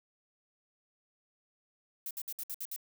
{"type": "noise bursts", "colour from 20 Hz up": "violet", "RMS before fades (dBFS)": -39, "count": 7, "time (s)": [2.06, 2.762], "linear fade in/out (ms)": 2, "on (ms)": 48, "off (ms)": 61, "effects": []}